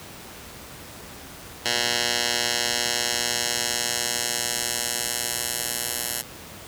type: tone with band-pass filter sweep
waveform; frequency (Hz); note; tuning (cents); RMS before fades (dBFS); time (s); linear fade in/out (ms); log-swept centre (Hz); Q
10% pulse; 120; B2; -49; -26; 1.65-6.22; 10; 4400 to 11000; 0.99
effects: pink hiss -41 dBFS RMS until 6.67 s + high-pass 60 Hz 12 dB/octave